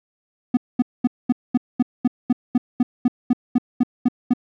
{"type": "tone bursts", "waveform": "triangle", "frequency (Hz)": 246.7, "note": "B3", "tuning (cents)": -2, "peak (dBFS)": -10, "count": 16, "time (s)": [0.54, 4.336], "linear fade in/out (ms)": 5, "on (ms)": 31, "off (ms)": 220, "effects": []}